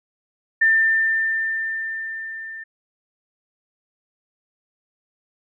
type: tone with level ramp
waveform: sine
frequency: 1792 Hz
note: A6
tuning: 31 cents sharp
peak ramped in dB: -12 to -32 dBFS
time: 0.61-2.64 s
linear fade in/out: 10 ms
effects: none